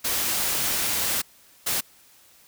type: noise bursts at uneven times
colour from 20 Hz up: white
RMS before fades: -25 dBFS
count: 2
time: 0.04-1.22 / 1.66-1.81 s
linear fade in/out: 10 ms
effects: white hiss -55 dBFS RMS until 2.47 s

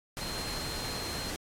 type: tone in noise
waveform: sine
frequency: 4186 Hz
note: C8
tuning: in tune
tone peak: -39 dBFS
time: 0.21-1.3 s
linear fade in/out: 0 ms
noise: pink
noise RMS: -37 dBFS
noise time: 0.17-1.36 s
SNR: -5 dB
effects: low-pass 12000 Hz 12 dB/octave + AAC 64 kbps

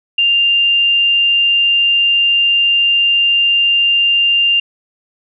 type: tone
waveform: sine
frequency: 2794 Hz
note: F7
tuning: in tune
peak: -9 dBFS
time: 0.18-4.6 s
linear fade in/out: 5 ms
effects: none

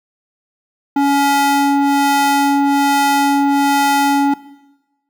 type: ring-modulated tone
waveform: square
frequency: 281.3 Hz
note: C#4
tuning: 26 cents sharp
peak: -9 dBFS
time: 0.96-4.34 s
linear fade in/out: 5 ms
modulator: 562 Hz
effects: noise-tail reverb RT60 1.0 s tail -18 dB re dry

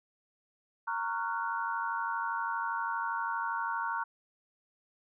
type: chord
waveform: sine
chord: Gb major seventh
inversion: first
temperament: just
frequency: 925 / 1110 / 1387.5 / 1480 Hz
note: Bb5 / Db6 / F6 / Gb6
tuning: -14 / +2 / -12 / 0 cents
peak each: -34 / -37 / -38 / -38 dBFS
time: 0.87-4.04 s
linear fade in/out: 10 ms
effects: none

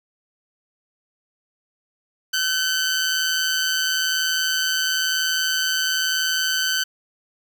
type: tone with amplitude modulation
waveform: 15% pulse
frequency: 1524 Hz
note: G6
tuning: 49 cents flat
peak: -11 dBFS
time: 2.33-6.84 s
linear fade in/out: 10 ms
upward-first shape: sine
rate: 161 Hz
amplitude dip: 45%
effects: none

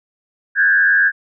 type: tone with frequency modulation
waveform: sine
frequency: 1619 Hz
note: G#6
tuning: 45 cents flat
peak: -10 dBFS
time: 0.55-1.12 s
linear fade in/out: 50 ms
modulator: 91.7 Hz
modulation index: 0.97
effects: none

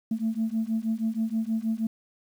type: beating tone pair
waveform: sine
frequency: 220 / 226.3 Hz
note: A3 / A3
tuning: 0 / +49 cents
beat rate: 6.3 Hz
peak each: -27 dBFS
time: 0.11-1.87 s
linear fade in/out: 5 ms
effects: tanh soft clip ceiling -19 dBFS + 9-bit

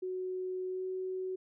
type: tone with pitch glide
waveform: sine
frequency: 370 to 373.4 Hz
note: F#4 to F#4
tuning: 0 to +16 cents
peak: -34 dBFS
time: 0.02-1.36 s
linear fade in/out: 10 ms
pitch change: +16 cents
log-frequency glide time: 0.67-0.85 s
effects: none

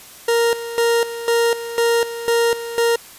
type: tone with tremolo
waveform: 40% pulse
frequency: 466.2 Hz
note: A#4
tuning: in tune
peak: -13 dBFS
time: 0.28-2.96 s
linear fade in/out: 5 ms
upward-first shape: square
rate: 2 Hz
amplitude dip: 75%
effects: white hiss -41 dBFS RMS until 3.18 s + resampled to 32000 Hz

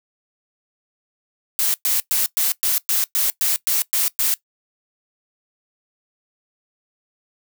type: noise bursts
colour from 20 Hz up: blue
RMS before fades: -19 dBFS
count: 11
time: 1.59-4.34 s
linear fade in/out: 0 ms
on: 150 ms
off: 110 ms
effects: noise-tail reverb RT60 0.1 s tail -19 dB re dry

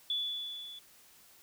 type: tone with level ramp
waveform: sine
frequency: 3444 Hz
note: A7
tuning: 38 cents flat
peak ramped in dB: -29 to -45 dBFS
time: 0.1-0.79 s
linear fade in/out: 2 ms
effects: white hiss -60 dBFS RMS until 1.42 s

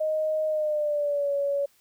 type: tone with pitch glide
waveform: sine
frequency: 622.3 to 564.1 Hz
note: D#5 to C#5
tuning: 0 to +30 cents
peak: -23 dBFS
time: 0-1.66 s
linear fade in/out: 10 ms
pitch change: -170 cents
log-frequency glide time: 0.47-1.32 s
effects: white hiss -63 dBFS RMS until 1.8 s

